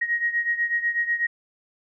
sine beating tone pair, 1881 / 1889.1 Hz, A#6 / A#6, +15 / +23 cents, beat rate 8.1 Hz, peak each -23 / -27 dBFS, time 0.01-1.27 s, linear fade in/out 10 ms, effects none

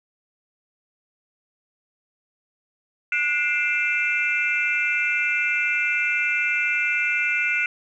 sine tone cluster, 1458 / 2101 / 2369 / 2653 Hz, F#6 / C7 / D7 / E7, -26 / +7 / +14 / +10 cents, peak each -25 dBFS, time 3.12-7.66 s, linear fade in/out 2 ms, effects tanh soft clip ceiling -10 dBFS

